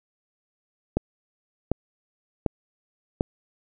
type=click train; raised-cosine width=2 ms; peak=-8 dBFS; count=4; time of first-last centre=0.97-3.209 s; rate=1.34 Hz; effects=none